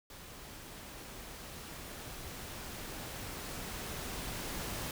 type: noise with level ramp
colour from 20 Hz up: pink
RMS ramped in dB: -50 to -39 dBFS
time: 0.1-4.91 s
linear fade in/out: 2 ms
effects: none